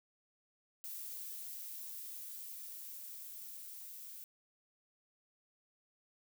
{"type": "noise with level ramp", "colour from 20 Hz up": "violet", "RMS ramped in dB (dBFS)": [-45, -50], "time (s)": [0.84, 4.24], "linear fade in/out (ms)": 0, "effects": []}